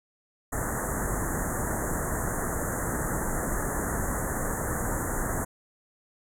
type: band-stop noise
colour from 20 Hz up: pink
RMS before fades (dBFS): -29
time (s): 0.52-5.45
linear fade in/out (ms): 10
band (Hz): 1900 to 6600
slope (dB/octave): 96
effects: low-pass 12000 Hz 12 dB/octave